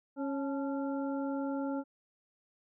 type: harmonic tone with a mistuned harmonic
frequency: 274.9 Hz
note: C#4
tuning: 14 cents flat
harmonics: 1 / 2 / 3 / 5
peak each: -33 / -39 / -43 / -47 dBFS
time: 0.16-1.84 s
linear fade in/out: 50 ms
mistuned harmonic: 3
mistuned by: +78 cents
effects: none